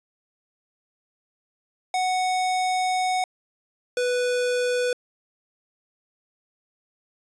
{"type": "tone pair in turn", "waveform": "square", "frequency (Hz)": [740, 493.9], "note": ["F#5", "B4"], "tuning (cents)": [0, 0], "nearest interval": "perfect fifth", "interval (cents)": 700, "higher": "first", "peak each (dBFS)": -22, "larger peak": "neither", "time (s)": [[1.94, 3.24], [3.97, 4.93]], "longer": "first", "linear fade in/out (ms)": 2, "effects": ["resampled to 22050 Hz"]}